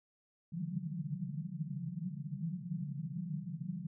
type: band-pass noise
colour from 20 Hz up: pink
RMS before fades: -40 dBFS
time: 0.52-3.87 s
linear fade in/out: 5 ms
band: 140 to 190 Hz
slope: 96 dB/octave
effects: none